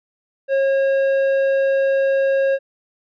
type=tone with tanh clipping; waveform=sine; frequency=543 Hz; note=C#5; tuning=36 cents flat; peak=-16 dBFS; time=0.48-2.59 s; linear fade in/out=50 ms; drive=9 dB; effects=none